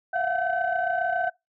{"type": "tone cluster", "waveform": "sine", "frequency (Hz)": [674, 709, 736, 1533], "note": ["E5", "F5", "F#5", "G6"], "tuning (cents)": [38, 26, -9, -39], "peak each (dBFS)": -28, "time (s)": [0.13, 1.3], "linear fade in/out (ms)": 10, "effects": ["noise-tail reverb RT60 0.2 s tail -25 dB re dry", "tanh soft clip ceiling -14 dBFS"]}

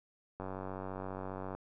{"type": "click train", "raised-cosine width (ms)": 1, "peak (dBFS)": -27, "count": 110, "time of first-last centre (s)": [0.4, 1.55], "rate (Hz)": 94.8, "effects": []}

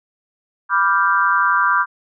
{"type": "chord", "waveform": "sine", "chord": "G dominant seventh", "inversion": "first", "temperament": "equal", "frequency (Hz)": [987.8, 1174.7, 1396.9, 1568], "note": ["B5", "D6", "F6", "G6"], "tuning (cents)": [0, 0, 0, 0], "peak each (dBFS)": [-20, -17, -19, -19], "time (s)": [0.69, 1.86], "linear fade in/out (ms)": 50, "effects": []}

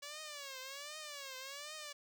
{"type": "tone with vibrato", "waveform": "5% pulse", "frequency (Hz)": 567, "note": "C#5", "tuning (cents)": 39, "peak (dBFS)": -34, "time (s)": [0.02, 1.93], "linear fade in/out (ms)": 10, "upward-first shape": "triangle", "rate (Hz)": 1.3, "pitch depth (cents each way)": 170, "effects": []}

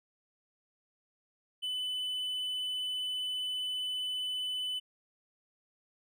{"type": "tone", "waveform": "triangle", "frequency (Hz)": 3005, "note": "F#7", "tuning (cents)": 26, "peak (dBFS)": -31, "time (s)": [1.62, 4.8], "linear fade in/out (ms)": 20, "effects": []}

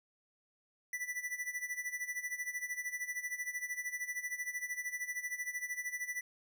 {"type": "tone with tremolo", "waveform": "square", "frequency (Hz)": 1975.5, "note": "B6", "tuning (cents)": 0, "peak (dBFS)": -35, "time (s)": [0.93, 6.21], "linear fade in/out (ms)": 2, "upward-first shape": "sine", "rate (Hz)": 13, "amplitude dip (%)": 80, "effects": []}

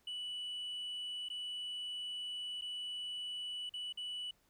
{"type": "tone with dropouts", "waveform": "sine", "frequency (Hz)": 2960, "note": "F#7", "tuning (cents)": 0, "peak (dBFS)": -37, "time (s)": [0.07, 4.31], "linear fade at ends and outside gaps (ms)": 5, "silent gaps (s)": [[1.287, 1.3], [2.612, 2.62], [3.694, 3.738], [3.926, 3.973]], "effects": ["tanh soft clip ceiling -38 dBFS", "pink hiss -73 dBFS RMS until 4.49 s"]}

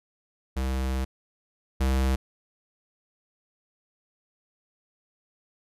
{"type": "tone pair in turn", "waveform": "square", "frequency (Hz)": [65.41, 65.72], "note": ["C2", "C2"], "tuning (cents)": [0, 8], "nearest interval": "unison", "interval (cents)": 8, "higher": "second", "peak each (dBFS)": [-26, -22], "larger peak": "second", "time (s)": [[0.56, 1.05], [1.8, 2.16]], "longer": "first", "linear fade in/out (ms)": 10, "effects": ["resampled to 32000 Hz"]}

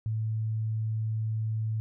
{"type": "tone", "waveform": "sine", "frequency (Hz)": 110, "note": "A2", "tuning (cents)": 0, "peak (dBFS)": -27, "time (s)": [0.06, 1.8], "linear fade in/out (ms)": 0, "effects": []}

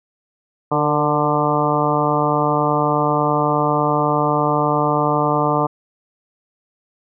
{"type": "harmonic tone with a mistuned harmonic", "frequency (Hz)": 148.3, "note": "D3", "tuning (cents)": 17, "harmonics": [1, 2, 3, 4, 5, 6, 7, 8], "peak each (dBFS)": [-23, -23, -23, -23, -23, -23, -23, -23], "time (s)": [0.71, 5.67], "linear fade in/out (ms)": 10, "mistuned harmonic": 3, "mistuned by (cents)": 31, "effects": []}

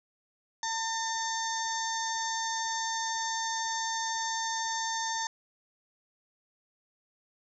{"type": "harmonic tone", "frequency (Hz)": 902, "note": "A5", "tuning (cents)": 43, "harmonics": [1, 2, 4, 5, 6, 7, 8], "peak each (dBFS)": [-33, -37, -41, -43, -41, -37, -46], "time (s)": [0.63, 5.27], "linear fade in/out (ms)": 2, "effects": []}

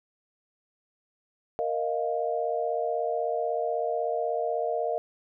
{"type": "chord", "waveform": "sine", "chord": "Bb suspended fourth", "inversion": "none", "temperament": "equal", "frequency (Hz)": [466.2, 622.3, 698.5], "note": ["Bb4", "Eb5", "F5"], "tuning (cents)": [0, 0, 0], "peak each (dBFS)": -30, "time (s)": [1.59, 4.98], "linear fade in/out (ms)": 0, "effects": []}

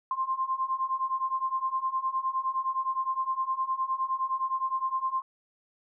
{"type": "beating tone pair", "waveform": "sine", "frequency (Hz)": [1046.5, 1056.2], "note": ["C6", "C6"], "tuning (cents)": [0, 16], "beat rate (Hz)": 9.7, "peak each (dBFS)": [-31, -29], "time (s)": [0.11, 5.22], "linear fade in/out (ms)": 2, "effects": []}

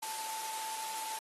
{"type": "tone in noise", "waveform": "sine", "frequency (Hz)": 880, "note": "A5", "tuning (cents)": 0, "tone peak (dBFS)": -40, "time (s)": [0.02, 1.19], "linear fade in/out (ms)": 10, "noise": "white", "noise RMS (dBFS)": -41, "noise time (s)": [0.02, 1.19], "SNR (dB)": -2, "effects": ["high-pass 400 Hz 12 dB/octave", "AAC 32 kbps"]}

